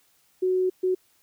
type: tone bursts at uneven times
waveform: sine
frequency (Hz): 370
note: F#4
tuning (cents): 0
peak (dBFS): -20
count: 2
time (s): 0.42-0.7 / 0.83-0.95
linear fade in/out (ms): 10
effects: white hiss -64 dBFS RMS until 1.22 s